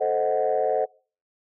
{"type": "chord", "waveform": "sine", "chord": "A diminished seventh", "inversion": "none", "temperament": "equal", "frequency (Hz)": [440, 523.3, 622.3, 740], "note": ["A4", "C5", "Eb5", "Gb5"], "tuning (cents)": [0, 0, 0, 0], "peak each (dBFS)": -25, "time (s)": [0, 0.86], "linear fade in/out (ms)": 20, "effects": ["noise-tail reverb RT60 0.4 s tail -24 dB re dry", "tanh soft clip ceiling -13 dBFS"]}